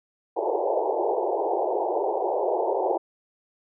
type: band-pass noise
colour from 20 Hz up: pink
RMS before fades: -25 dBFS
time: 0.36-2.98 s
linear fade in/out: 10 ms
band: 350 to 920 Hz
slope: 96 dB/octave
effects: none